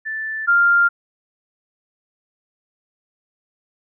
sine tone pair in turn, 1760 / 1396.9 Hz, A6 / F6, 0 / 0 cents, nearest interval major third, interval 400 cents, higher first, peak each -23 / -11 dBFS, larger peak second, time 0.05-0.47 / 0.47-0.89 s, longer neither, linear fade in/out 20 ms, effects none

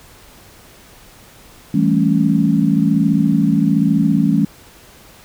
sine chord, A dominant seventh, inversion second, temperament equal with one note detuned, 164.81 / 198.85 / 220 / 277.2 Hz, E3 / G3 / A3 / C#4, 0 / +25 / 0 / 0 cents, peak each -17 dBFS, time 1.74-4.45 s, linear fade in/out 5 ms, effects pink hiss -44 dBFS RMS until 5.24 s

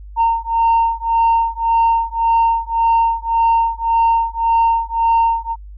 sine beating tone pair, 916 / 917.8 Hz, A#5 / A#5, -31 / -27 cents, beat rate 1.8 Hz, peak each -14 dBFS, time 0.16-5.56 s, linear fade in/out 50 ms, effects tanh soft clip ceiling -8 dBFS + added 50 Hz sine -32 dBFS peak until 5.77 s

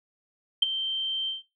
sine tone with ADSR envelope, 3129 Hz, G7, 4 cents flat, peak -12 dBFS, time 0.62-1.43 s, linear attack 7 ms, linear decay 12 ms, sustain -14 dB, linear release 150 ms, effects noise-tail reverb RT60 0.2 s tail -17 dB re dry + tanh soft clip ceiling -9 dBFS

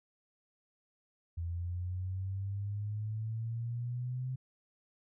sine exponential sweep, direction up, 83.9 to 129.9 Hz, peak -34 dBFS, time 1.37-4.36 s, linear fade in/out 10 ms, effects none

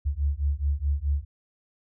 sine beating tone pair, 69.3 / 74 Hz, C#2 / D2, 0 / +14 cents, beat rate 4.7 Hz, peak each -26 dBFS, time 0.05-1.25 s, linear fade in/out 20 ms, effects none

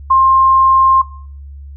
sine tone, 1060 Hz, C6, 22 cents sharp, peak -6 dBFS, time 0.1-1.02 s, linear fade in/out 10 ms, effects noise-tail reverb RT60 0.5 s tail -18 dB re dry + added 70 Hz sine -29 dBFS peak until 1.76 s

